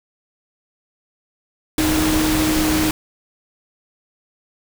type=tone in noise; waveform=sine; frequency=311.1 Hz; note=D#4; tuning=in tune; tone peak=-17 dBFS; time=1.78-2.91 s; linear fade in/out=2 ms; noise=pink; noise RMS=-21 dBFS; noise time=1.78-2.91 s; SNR=+1 dB; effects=none